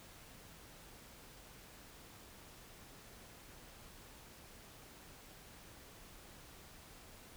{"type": "silence", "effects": ["pink hiss -57 dBFS RMS until 7.36 s"]}